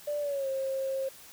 triangle tone with pitch glide, 587.3 to 535.5 Hz, D5 to C5, 0 to +40 cents, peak -25 dBFS, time 0.07-1.09 s, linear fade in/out 10 ms, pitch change -160 cents, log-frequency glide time 0.2-0.48 s, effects tanh soft clip ceiling -27 dBFS + white hiss -51 dBFS RMS until 1.32 s

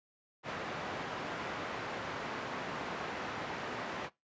white band-pass noise, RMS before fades -40 dBFS, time 0.43-4.1 s, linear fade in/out 50 ms, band 110 to 1500 Hz, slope 12 dB/octave, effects noise-tail reverb RT60 0.2 s tail -21 dB re dry + resampled to 16000 Hz

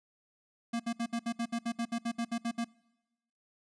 square tone bursts, 233.1 Hz, A#3, in tune, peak -31 dBFS, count 15, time 0.73-2.646 s, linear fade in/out 10 ms, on 68 ms, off 64 ms, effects noise-tail reverb RT60 1.0 s tail -24 dB re dry + resampled to 22050 Hz

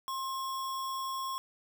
sine tone with sample-and-hold, 1063 Hz, C6, 27 cents sharp, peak -33 dBFS, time 0.08-1.38 s, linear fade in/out 0 ms, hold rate 4410 Hz, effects none

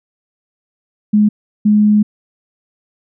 sine tone bursts at uneven times, 210 Hz, G#3, 19 cents sharp, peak -7 dBFS, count 2, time 1.13-1.29 / 1.65-2.03 s, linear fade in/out 10 ms, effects none

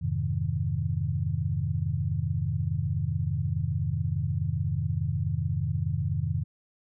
sine chord, F minor seventh, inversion none, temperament equal, 87.31 / 103.83 / 130.81 / 155.56 Hz, F2 / Ab2 / C3 / Eb3, 0 / 0 / 0 / 0 cents, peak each -31 dBFS, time 0.01-6.44 s, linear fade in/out 20 ms, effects none

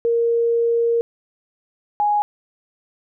sine tone pair in turn, 466.2 / 830.7 Hz, A#4 / G#5, 0 / 0 cents, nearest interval minor seventh, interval 1000 cents, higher second, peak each -15 dBFS, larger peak neither, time 0.05-1.01 / 2-2.22 s, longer first, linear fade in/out 0 ms, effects none

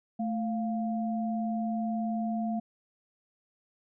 sine tone pair together, 220 / 698.5 Hz, A3 / F5, 0 / 0 cents, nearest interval octave + minor sixth, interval 2000 cents, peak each -29 / -35 dBFS, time 0.19-2.6 s, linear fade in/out 10 ms, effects none

